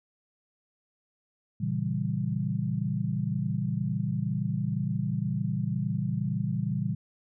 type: chord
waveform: sine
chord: A# diminished seventh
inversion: none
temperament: equal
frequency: 116.54 / 138.59 / 164.81 / 196 Hz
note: A#2 / C#3 / E3 / G3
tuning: 0 / 0 / 0 / 0 cents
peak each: -32 dBFS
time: 1.6-6.95 s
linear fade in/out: 10 ms
effects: none